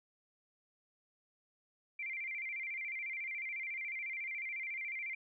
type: tone with vibrato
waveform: sine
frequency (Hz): 2217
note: C#7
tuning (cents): 0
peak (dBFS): -38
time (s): 1.99-5.15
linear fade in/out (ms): 5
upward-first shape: square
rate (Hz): 14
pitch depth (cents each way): 100
effects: none